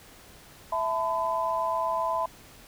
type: chord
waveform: sine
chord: E suspended fourth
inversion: none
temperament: equal with one note detuned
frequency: 659.3 / 880 / 1007.9 Hz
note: E5 / A5 / B5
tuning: 0 / 0 / +35 cents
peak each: -30 / -33 / -27 dBFS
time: 0.72-2.26 s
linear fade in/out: 5 ms
effects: pink hiss -51 dBFS RMS until 2.67 s